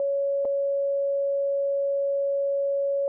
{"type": "tone with dropouts", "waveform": "sine", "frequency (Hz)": 558, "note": "C#5", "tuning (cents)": 11, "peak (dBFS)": -22, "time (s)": [0, 3.08], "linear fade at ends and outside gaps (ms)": 1, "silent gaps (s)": [0.449, 0.453], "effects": []}